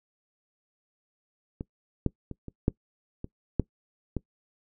clicks, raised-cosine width 3 ms, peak -21 / -11 / -24 / -26 / -9 / -22 / -9 / -16 dBFS, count 8, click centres 1.609 / 2.063 / 2.313 / 2.483 / 2.681 / 3.244 / 3.597 / 4.167 s, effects noise-tail reverb RT60 0.1 s tail -22 dB re dry

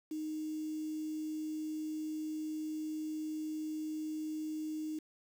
sine tone with quantisation, 309.9 Hz, D#4, 7 cents flat, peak -36 dBFS, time 0.11-4.99 s, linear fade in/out 5 ms, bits 9, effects none

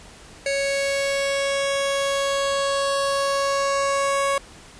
sawtooth tone pair together, 554.4 / 1108.7 Hz, C#5 / C#6, 0 / 0 cents, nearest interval octave, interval 1200 cents, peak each -17 / -23 dBFS, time 0.46-4.38 s, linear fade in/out 2 ms, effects pink hiss -45 dBFS RMS until 4.79 s + resampled to 22050 Hz

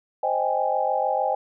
sine chord, Ab major seventh, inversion first, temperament equal, 523.3 / 622.3 / 784 / 830.6 Hz, C5 / Eb5 / G5 / Ab5, 0 / 0 / 0 / 0 cents, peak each -27 / -27 / -25 / -26 dBFS, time 0.23-1.35 s, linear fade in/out 5 ms, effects none

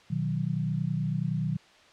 sine chord, B major, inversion none, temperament equal, 123.47 / 155.56 / 185 Hz, B2 / D#3 / F#3, 0 / 0 / 0 cents, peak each -32 / -29 / -32 dBFS, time 0.1-1.57 s, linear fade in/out 10 ms, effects white hiss -56 dBFS RMS until 1.92 s + low-pass 4000 Hz 12 dB/octave

